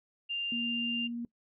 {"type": "tone", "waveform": "sine", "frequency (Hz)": 2794, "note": "F7", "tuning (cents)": 0, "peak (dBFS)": -31, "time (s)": [0.29, 1.08], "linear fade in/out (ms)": 20}
{"type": "tone with vibrato", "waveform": "sine", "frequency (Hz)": 236.6, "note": "A#3", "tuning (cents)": 26, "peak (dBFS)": -34, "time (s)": [0.52, 1.25], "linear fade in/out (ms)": 2, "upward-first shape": "triangle", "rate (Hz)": 17, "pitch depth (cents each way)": 9}
{"effects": ["noise-tail reverb RT60 0.1 s tail -21 dB re dry"]}